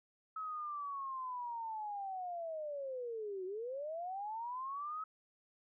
sine linear two-way sweep, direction down then up, 1291 to 362.4 to 1291 Hz, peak -39 dBFS, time 0.36-5.04 s, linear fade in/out 5 ms, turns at 3.45 s, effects none

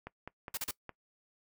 click train, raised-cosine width 0.5 ms, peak -27 dBFS, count 5, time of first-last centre 0.07-0.893 s, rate 4.86 Hz
white noise bursts, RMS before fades -36 dBFS, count 3, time 0.54-0.711 s, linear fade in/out 5 ms, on 33 ms, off 36 ms
effects noise-tail reverb RT60 0.1 s tail -21 dB re dry

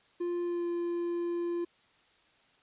triangle tone with pitch glide, 349.1 to 345.1 Hz, F4 to F4, -1 to -21 cents, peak -28 dBFS, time 0.2-1.65 s, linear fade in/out 10 ms, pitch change -20 cents, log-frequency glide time 0.43-0.67 s, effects white hiss -65 dBFS RMS until 2.62 s + resampled to 8000 Hz

